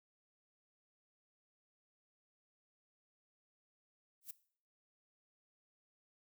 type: noise with exponential growth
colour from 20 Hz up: violet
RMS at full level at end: -40 dBFS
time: 4.21-4.31 s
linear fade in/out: 5 ms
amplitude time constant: 20 ms
effects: noise-tail reverb RT60 0.5 s tail -18 dB re dry